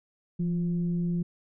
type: tone with frequency modulation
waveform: sine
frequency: 171.8 Hz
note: F3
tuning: 28 cents flat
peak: -25 dBFS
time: 0.39-1.23 s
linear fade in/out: 10 ms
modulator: 182 Hz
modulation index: 0.33
effects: none